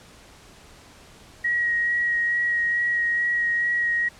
sine tone with vibrato, 1898 Hz, A#6, 31 cents sharp, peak -20 dBFS, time 1.44-4.09 s, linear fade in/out 10 ms, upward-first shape sine, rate 2.3 Hz, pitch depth 13 cents each way, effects pink hiss -49 dBFS RMS until 4.19 s + low-pass 9000 Hz 12 dB/octave

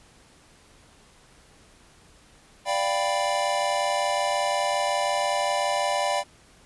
square chord, G dominant seventh, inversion second, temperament equal, 587.3 / 698.5 / 784 / 987.8 Hz, D5 / F5 / G5 / B5, 0 / 0 / 0 / 0 cents, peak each -28 / -30 / -29 / -30 dBFS, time 2.65-6.24 s, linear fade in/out 50 ms, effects pink hiss -55 dBFS RMS until 6.65 s + resampled to 24000 Hz

